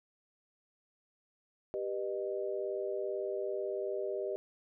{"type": "chord", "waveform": "sine", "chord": "G augmented", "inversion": "none", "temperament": "just", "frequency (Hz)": [392, 490, 612.5], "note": ["G4", "B4", "D#5"], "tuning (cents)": [0, -14, -27], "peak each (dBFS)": [-36, -40, -38], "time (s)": [1.74, 4.36], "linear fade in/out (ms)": 0, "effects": []}